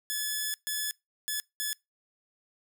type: tone bursts at uneven times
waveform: 5% pulse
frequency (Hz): 1719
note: A6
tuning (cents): -41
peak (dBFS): -19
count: 4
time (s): 0.1-0.54 / 0.67-0.91 / 1.28-1.4 / 1.6-1.73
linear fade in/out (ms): 0
effects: noise-tail reverb RT60 0.2 s tail -24 dB re dry